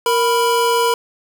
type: tone pair together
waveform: square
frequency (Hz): 466.5 / 987.8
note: A#4 / B5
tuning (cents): +1 / 0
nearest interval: octave + minor second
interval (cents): 1299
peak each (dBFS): -17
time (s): 0.06-0.94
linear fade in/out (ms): 2
effects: none